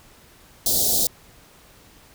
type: band-stop noise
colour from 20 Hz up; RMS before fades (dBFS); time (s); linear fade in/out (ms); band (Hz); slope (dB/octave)
white; -20; 0.66-1.07; 2; 750 to 3700; 48
effects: pink hiss -51 dBFS RMS until 2.14 s